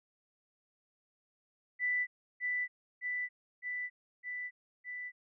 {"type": "tone with echo", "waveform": "sine", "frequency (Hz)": 1983, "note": "B6", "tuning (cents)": 7, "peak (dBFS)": -29, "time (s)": [1.79, 2.07], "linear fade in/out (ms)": 50, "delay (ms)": 610, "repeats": 5, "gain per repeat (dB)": -2, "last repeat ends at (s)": 5.12, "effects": []}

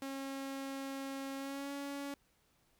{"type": "tone with pitch glide", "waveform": "sawtooth", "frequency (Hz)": [271.9, 281.2], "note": ["C#4", "C#4"], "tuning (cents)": [-33, 25], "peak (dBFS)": -36, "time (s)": [0.02, 2.14], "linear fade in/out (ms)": 2, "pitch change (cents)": 58, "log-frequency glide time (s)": [1.37, 1.72], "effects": ["pink hiss -73 dBFS RMS until 2.79 s"]}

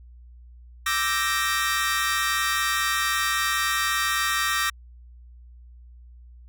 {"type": "chord", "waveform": "sawtooth", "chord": "E half-diminished seventh", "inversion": "third", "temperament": "equal", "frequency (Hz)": [1174.7, 1318.5, 1568, 1864.7], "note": ["D6", "E6", "G6", "Bb6"], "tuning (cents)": [0, 0, 0, 0], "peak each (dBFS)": [-24, -26, -27, -22], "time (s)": [0.86, 4.7], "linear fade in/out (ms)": 5, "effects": ["added 60 Hz sine -44 dBFS peak until 6.48 s"]}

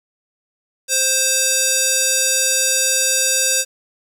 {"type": "tone with band-pass filter", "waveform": "square", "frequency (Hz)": 526, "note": "C5", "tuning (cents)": 9, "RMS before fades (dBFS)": -17, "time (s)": [0.88, 3.65], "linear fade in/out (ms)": 50, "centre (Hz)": 7400, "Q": 1.8, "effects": ["7-bit"]}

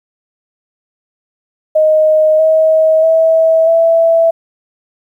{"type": "tone with pitch steps", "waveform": "sine", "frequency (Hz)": [622.3, 635, 648, 661.2], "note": ["D#5", "D#5", "E5", "E5"], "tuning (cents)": [0, 35, -30, 5], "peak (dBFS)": -6, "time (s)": [1.75, 4.31], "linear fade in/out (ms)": 10, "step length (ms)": 640, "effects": ["8-bit"]}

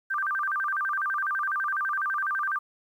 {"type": "tone with vibrato", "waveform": "sine", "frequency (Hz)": 1361, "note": "F6", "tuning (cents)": -45, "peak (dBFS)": -25, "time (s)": [0.1, 2.59], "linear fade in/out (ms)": 10, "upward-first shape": "square", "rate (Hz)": 12, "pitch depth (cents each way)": 240, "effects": ["10-bit"]}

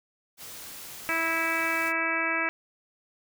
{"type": "noise", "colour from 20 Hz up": "white", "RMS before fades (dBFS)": -42, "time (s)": [0.37, 1.93], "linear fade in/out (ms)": 50}
{"type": "harmonic tone", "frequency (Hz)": 327.8, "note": "E4", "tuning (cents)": -10, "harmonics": [1, 2, 3, 4, 5, 6, 7, 8], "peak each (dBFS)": [-36, -36, -36, -33, -31, -33, -30, -35], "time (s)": [1.09, 2.49], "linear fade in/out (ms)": 0}
{"effects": []}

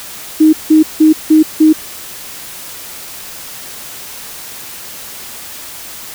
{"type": "tone bursts", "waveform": "sine", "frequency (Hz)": 312.1, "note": "D#4", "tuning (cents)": 5, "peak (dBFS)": -3, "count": 5, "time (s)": [0.4, 1.73], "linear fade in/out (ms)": 10, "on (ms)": 130, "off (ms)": 170, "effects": ["white hiss -29 dBFS RMS until 6.14 s"]}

